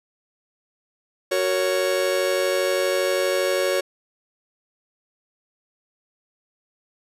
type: chord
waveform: 45% pulse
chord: F# major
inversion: none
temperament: just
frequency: 370 / 462.5 / 555 Hz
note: F#4 / A#4 / C#5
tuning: 0 / -14 / +2 cents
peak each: -25 / -28 / -22 dBFS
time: 1.31-3.81 s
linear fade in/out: 10 ms
effects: resampled to 32000 Hz